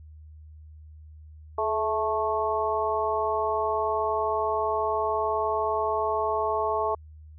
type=harmonic tone with a mistuned harmonic; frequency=219.3 Hz; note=A3; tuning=6 cents flat; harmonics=2 / 3 / 4 / 5; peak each=-29 / -29 / -29 / -29 dBFS; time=1.58-6.95 s; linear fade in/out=5 ms; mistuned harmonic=2; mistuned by=-38 cents; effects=added 77 Hz sine -44 dBFS peak until 7.38 s